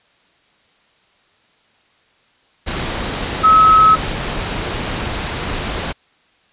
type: tone in noise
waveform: sine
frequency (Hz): 1287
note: E6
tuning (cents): -42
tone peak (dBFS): -6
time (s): 3.43-3.96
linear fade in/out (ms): 20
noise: pink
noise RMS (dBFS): -22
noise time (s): 2.66-5.93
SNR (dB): +13
effects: white hiss -56 dBFS RMS until 6.52 s + resampled to 8000 Hz